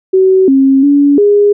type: tone with pitch steps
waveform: sine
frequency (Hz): 377.9 / 269.5 / 285 / 410.1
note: F#4 / C#4 / C#4 / G#4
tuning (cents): +37 / -49 / +48 / -22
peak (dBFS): -4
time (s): 0.13-1.53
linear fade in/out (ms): 10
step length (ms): 350
effects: none